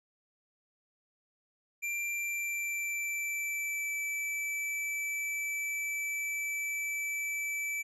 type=tone with pitch glide; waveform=square; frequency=2365 to 2314 Hz; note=D7 to D7; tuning=+12 to -26 cents; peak=-33 dBFS; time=1.82-7.83 s; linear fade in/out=20 ms; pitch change=-38 cents; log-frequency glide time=2.04-3.96 s; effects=resampled to 32000 Hz